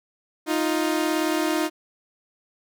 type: tone pair together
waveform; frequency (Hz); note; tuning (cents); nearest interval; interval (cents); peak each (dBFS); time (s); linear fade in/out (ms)
sawtooth; 311.8 / 350; D#4 / F4; +4 / +4; major second; 200; -19 / -22; 0.46-1.7; 50
effects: none